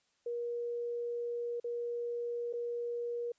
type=tone with dropouts; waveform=sine; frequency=475.9 Hz; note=A#4; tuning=36 cents sharp; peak=-34 dBFS; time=0.26-3.32 s; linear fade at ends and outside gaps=5 ms; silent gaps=1.6-1.642 / 2.528-2.535 s; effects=white hiss -75 dBFS RMS until 3.38 s + resampled to 16000 Hz